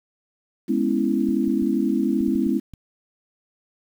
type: chord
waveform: sine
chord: C# minor seventh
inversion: second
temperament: equal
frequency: 207.7 / 246.9 / 277.2 / 329.6 Hz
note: G#3 / B3 / C#4 / E4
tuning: 0 / 0 / 0 / 0 cents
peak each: -24 dBFS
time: 0.68-2.6 s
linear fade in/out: 20 ms
type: clicks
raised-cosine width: 5 ms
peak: -27 dBFS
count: 8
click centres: 1.289 / 1.478 / 1.623 / 2.209 / 2.281 / 2.354 / 2.466 / 2.737 s
effects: 8-bit